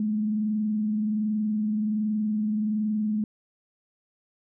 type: tone with frequency modulation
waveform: sine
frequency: 213.3 Hz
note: G#3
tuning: 46 cents sharp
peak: -23 dBFS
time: 0-3.24 s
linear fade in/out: 2 ms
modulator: 21.3 Hz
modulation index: 0.27
effects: none